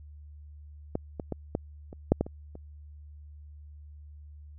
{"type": "clicks", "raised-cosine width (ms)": 2, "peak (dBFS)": [-15, -20, -18, -14, -29, -6, -12, -26, -30], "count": 9, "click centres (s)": [0.954, 1.198, 1.323, 1.551, 1.929, 2.12, 2.21, 2.265, 2.554], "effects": ["added 74 Hz sine -45 dBFS peak until 4.58 s"]}